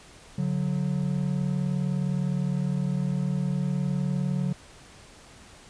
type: tone pair together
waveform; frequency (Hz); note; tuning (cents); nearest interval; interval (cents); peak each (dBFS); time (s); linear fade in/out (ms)
triangle; 143.4 / 183.04; D3 / F#3; -41 / -18; major third; 423; -25; 0.38-4.53; 5
effects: pink hiss -50 dBFS RMS until 5.69 s + resampled to 22050 Hz